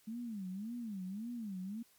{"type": "tone with vibrato", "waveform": "sine", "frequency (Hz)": 210.9, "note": "G#3", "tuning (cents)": 27, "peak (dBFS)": -39, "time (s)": [0.07, 1.83], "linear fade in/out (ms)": 10, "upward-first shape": "sine", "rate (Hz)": 1.8, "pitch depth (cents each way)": 240, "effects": ["white hiss -68 dBFS RMS until 1.98 s", "MP3 96 kbps"]}